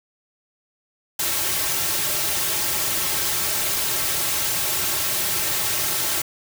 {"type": "noise with comb filter", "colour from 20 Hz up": "white", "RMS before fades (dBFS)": -23, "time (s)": [1.19, 6.22], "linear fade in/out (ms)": 5, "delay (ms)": 4.1, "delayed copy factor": -0.75, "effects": []}